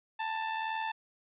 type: tone with amplitude modulation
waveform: sawtooth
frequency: 885 Hz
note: A5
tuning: 10 cents sharp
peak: -26 dBFS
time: 0.19-0.92 s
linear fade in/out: 10 ms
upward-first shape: sine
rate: 82 Hz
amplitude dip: 50%
effects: resampled to 8000 Hz